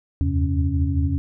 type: tone cluster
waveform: sine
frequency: 76.5 / 81.5 / 94.5 / 133.8 / 277.2 Hz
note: D#2 / E2 / F#2 / C3 / C#4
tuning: -29 / -19 / +37 / +39 / 0 cents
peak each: -29 / -20 / -28 / -27 / -26 dBFS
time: 0.21-1.18 s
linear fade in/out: 0 ms
effects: none